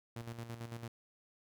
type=tone with tremolo; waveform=sawtooth; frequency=116.54 Hz; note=A#2; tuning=in tune; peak=-37 dBFS; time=0.16-0.88 s; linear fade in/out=5 ms; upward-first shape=square; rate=9 Hz; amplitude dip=60%; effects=none